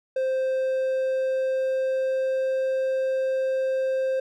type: tone with pitch glide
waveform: triangle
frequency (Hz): 523.3 to 526.3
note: C5 to C5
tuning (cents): 0 to +10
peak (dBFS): -20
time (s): 0.16-4.2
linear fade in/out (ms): 5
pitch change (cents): +10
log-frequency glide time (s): 0.41-2.64
effects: none